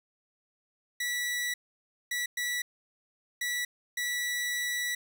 sawtooth tone bursts at uneven times, 1951 Hz, B6, 22 cents flat, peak -26 dBFS, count 5, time 1-1.54 / 2.11-2.26 / 2.37-2.62 / 3.41-3.65 / 3.97-4.95 s, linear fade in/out 5 ms, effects none

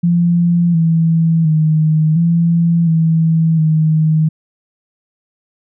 sine tone with pitch steps, 172.3 / 163.8 / 156 / 168.5 / 162.2 / 156.9 Hz, F3 / E3 / D#3 / E3 / E3 / D#3, -23 / -11 / +5 / +38 / -28 / +15 cents, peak -9 dBFS, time 0.03-4.29 s, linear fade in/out 10 ms, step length 710 ms, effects none

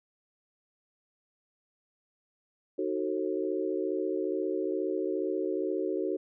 sine chord, D# diminished seventh, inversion none, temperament just, 311.1 / 373.4 / 448 / 537.6 Hz, D#4 / F#4 / A4 / C5, 0 / +16 / +31 / +47 cents, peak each -34 / -31 / -35 / -37 dBFS, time 2.78-6.17 s, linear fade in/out 10 ms, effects none

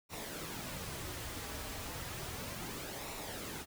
pink noise with flanger, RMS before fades -43 dBFS, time 0.09-3.66 s, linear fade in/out 50 ms, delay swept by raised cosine 0.62 to 5.72 ms, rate 0.33 Hz, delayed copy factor -0.5, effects none

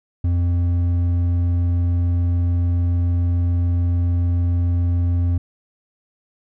sine tone with hard clipping, 87.31 Hz, F2, in tune, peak -17 dBFS, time 0.24-5.38 s, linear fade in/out 5 ms, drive 5 dB, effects none

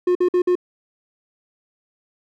triangle tone bursts, 358.9 Hz, F4, 47 cents sharp, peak -12 dBFS, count 4, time 0.07-0.554 s, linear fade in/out 5 ms, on 82 ms, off 52 ms, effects none

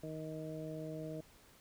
harmonic tone, 156.9 Hz, D#3, 15 cents sharp, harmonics 1 / 2 / 3 / 4, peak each -45 / -46 / -48 / -47 dBFS, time 0.03-1.21 s, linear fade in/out 5 ms, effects pink hiss -63 dBFS RMS until 1.6 s

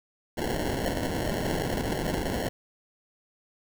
white noise with sample-and-hold, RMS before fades -29 dBFS, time 0.37-2.49 s, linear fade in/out 10 ms, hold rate 1225 Hz, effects none

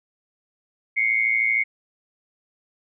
sine tone pair together, 2104 / 2217 Hz, C7 / C#7, +9 / 0 cents, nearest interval minor second, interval 91 cents, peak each -21 dBFS, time 0.96-1.64 s, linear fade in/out 20 ms, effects none

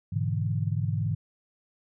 sine chord, E dominant seventh, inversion first, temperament equal, 103.83 / 123.47 / 146.83 / 164.81 Hz, G#2 / B2 / D3 / E3, 0 / 0 / 0 / 0 cents, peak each -28 / -32 / -31 / -33 dBFS, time 0.12-1.15 s, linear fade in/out 10 ms, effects none

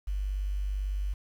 sine tone with quantisation, 49 Hz, G1, in tune, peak -28 dBFS, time 0.07-1.14 s, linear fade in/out 10 ms, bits 9, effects none

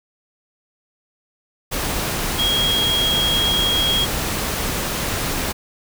sine tone in noise, 3274 Hz, G#7, 25 cents flat, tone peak -17 dBFS, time 2.38-4.06 s, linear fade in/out 20 ms, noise pink, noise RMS -23 dBFS, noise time 1.71-5.53 s, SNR +3 dB, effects none

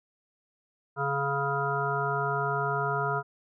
harmonic tone, 140 Hz, C#3, 18 cents sharp, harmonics 1 / 3 / 5 / 7 / 9 / 10, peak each -33 / -33 / -33 / -33 / -33 / -33 dBFS, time 0.96-3.23 s, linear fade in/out 50 ms, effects none

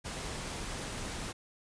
pink noise, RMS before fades -39 dBFS, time 0.04-1.33 s, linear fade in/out 20 ms, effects resampled to 22050 Hz

